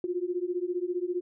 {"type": "beating tone pair", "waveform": "sine", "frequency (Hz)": [349.2, 364.2], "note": ["F4", "F#4"], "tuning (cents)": [0, -27], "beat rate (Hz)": 15, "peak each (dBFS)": -31, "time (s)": [0.04, 1.21], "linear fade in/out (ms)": 2, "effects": []}